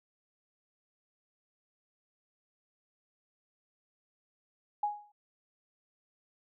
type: tone with exponential decay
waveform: sine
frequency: 830.6 Hz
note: G#5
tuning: in tune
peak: -25 dBFS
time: 4.83-5.12 s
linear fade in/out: 5 ms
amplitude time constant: 61 ms
effects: none